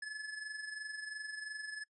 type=tone with amplitude modulation; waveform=square; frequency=1717 Hz; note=A6; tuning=43 cents flat; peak=-39 dBFS; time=0.02-1.84 s; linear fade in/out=5 ms; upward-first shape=sine; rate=22.9 Hz; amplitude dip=55%; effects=noise-tail reverb RT60 0.1 s tail -25 dB re dry + resampled to 22050 Hz